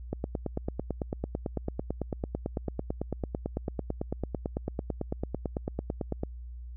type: click train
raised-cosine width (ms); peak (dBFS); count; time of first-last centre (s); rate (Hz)
2; -17; 56; 0.13-6.234; 9.01
effects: added 60 Hz sine -39 dBFS peak until 6.76 s